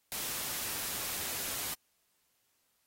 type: noise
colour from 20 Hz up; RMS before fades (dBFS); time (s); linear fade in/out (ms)
white; -37; 0.12-1.74; 2
effects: white hiss -75 dBFS RMS until 2.86 s + AAC 48 kbps